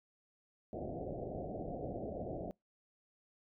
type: low-pass noise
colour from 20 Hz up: white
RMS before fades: -42 dBFS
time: 0.73-2.51 s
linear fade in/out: 0 ms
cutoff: 730 Hz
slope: 96 dB/octave
effects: noise-tail reverb RT60 0.2 s tail -26 dB re dry